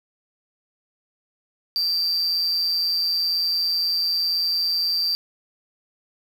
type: tone with amplitude modulation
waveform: triangle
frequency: 4699 Hz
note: D8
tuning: in tune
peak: -16 dBFS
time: 1.76-5.15 s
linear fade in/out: 0 ms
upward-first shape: sine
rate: 170 Hz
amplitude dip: 60%
effects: 7-bit